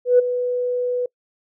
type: tone with ADSR envelope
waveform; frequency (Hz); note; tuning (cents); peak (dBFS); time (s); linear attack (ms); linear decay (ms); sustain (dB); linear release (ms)
sine; 493.9; B4; 0; -7; 0.05-1.06; 140; 13; -12; 4
effects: noise-tail reverb RT60 0.1 s tail -26 dB re dry + tanh soft clip ceiling -4 dBFS